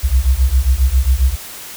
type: beating tone pair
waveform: sine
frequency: 61.2 / 68.6 Hz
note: B1 / C#2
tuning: -15 / -17 cents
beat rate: 7.4 Hz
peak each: -13 dBFS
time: 0.03-1.36 s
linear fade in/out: 20 ms
effects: white hiss -32 dBFS RMS until 1.76 s